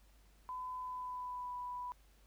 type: tone with pitch glide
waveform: sine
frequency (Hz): 1009 to 988.2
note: B5 to B5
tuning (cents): +37 to +1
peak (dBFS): -40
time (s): 0.49-1.92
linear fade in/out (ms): 0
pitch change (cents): -36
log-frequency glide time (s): 0.78-1.55
effects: added 50 Hz sine -63 dBFS peak until 2.26 s + pink hiss -70 dBFS RMS until 2.26 s